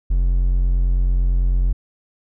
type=tone; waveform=triangle; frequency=44.52 Hz; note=F1; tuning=34 cents sharp; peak=-12 dBFS; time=0.1-1.73 s; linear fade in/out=10 ms; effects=none